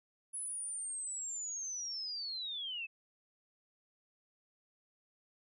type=linear sweep; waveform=sine; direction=down; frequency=10330 to 2562 Hz; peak=-38 dBFS; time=0.33-2.87 s; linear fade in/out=20 ms; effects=none